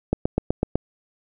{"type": "click train", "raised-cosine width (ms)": 2, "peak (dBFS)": -6, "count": 6, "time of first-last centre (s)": [0.13, 0.756], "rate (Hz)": 7.99, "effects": []}